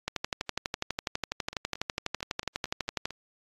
two click trains, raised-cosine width 0.2 ms, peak -12 / -23 dBFS, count 37 / 8, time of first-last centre 0.08-3.055 / 1.53-3.107 s, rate 12.1 / 4.44 Hz, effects AAC 32 kbps

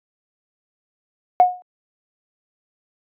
sine tone with exponential decay, 725 Hz, F#5, 35 cents flat, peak -4 dBFS, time 1.4-1.62 s, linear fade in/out 0 ms, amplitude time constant 47 ms, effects tanh soft clip ceiling -1 dBFS + high-pass 400 Hz 12 dB/octave

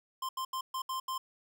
square tone bursts at uneven times, 1046.5 Hz, C6, in tune, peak -34 dBFS, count 6, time 0.22-0.29 / 0.37-0.45 / 0.53-0.61 / 0.74-0.82 / 0.89-1 / 1.08-1.18 s, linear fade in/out 5 ms, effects none

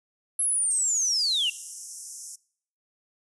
sine linear sweep, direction down, 11090 to 2700 Hz, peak -22 dBFS, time 0.39-1.5 s, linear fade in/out 5 ms
pink band-pass noise, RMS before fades -41 dBFS, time 0.7-2.36 s, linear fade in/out 10 ms, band 5500 to 11000 Hz, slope 96 dB/octave
effects noise-tail reverb RT60 0.6 s tail -23 dB re dry

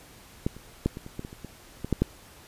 clicks, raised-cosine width 3 ms, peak -12 / -30 / -10 / -23 / -28 / -20 / -24 / -29 / -25 / -19 / -10 / -8 dBFS, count 12, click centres 0.465 / 0.566 / 0.86 / 0.971 / 1.064 / 1.194 / 1.249 / 1.329 / 1.447 / 1.846 / 1.927 / 2.02 s, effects pink hiss -51 dBFS RMS until 2.47 s + resampled to 32000 Hz

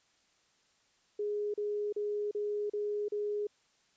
sine tone bursts, 415.3 Hz, G#4, in tune, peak -31 dBFS, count 6, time 1.19-3.47 s, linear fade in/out 5 ms, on 350 ms, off 36 ms, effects white hiss -70 dBFS RMS until 3.96 s + resampled to 16000 Hz

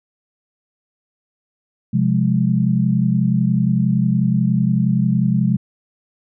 sine chord, F minor, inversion second, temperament equal with one note detuned, 130.81 / 176.75 / 207.7 Hz, C3 / F3 / Ab3, 0 / +21 / 0 cents, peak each -18 dBFS, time 1.93-5.57 s, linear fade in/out 10 ms, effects none

